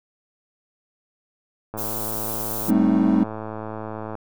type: click train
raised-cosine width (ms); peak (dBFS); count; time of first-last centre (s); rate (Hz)
1; -18; 264; 1.74-4.153; 109
type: noise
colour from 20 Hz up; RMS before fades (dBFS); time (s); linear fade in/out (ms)
violet; -29; 1.77-2.71; 20
type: chord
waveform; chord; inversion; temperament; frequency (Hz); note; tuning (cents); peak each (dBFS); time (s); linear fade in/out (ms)
triangle; A half-diminished seventh; third; equal; 196 / 220 / 261.6 / 311.1; G3 / A3 / C4 / Eb4; 0 / 0 / 0 / 0; -19; 2.68-3.24; 10
effects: none